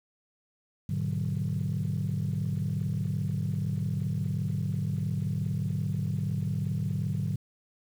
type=chord; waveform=sine; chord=G# half-diminished seventh; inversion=none; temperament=just; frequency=103.83 / 124.59 / 149.51 / 186.89 Hz; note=G#2 / B2 / D3 / F#3; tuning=0 / +16 / +31 / +18 cents; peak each=-31 / -35 / -30 / -33 dBFS; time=0.89-7.36 s; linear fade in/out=5 ms; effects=tanh soft clip ceiling -21 dBFS + 9-bit